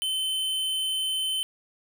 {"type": "tone", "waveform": "square", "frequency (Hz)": 3066, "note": "G7", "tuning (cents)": -39, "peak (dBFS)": -26, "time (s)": [0.02, 1.43], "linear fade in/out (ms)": 0, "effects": []}